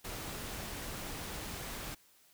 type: noise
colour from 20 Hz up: pink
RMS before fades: -42 dBFS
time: 0.04-1.95 s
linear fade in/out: 10 ms
effects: white hiss -65 dBFS RMS until 2.33 s